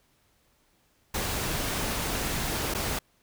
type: noise with dropouts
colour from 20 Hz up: pink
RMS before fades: -30 dBFS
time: 1.14-2.99 s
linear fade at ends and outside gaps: 5 ms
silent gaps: 2.74-2.747 s
effects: pink hiss -67 dBFS RMS until 3.22 s